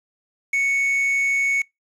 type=tone with quantisation; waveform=triangle; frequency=2217 Hz; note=C#7; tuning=in tune; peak=-16 dBFS; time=0.53-1.62 s; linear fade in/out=5 ms; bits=6; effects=noise-tail reverb RT60 0.2 s tail -26 dB re dry + low-pass 10000 Hz 12 dB/octave